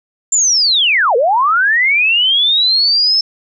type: linear two-way sweep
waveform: sine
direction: down then up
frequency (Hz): 7340 to 442.2 to 5310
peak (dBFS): -9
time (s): 0.32-3.21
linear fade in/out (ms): 5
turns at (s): 1.16
effects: none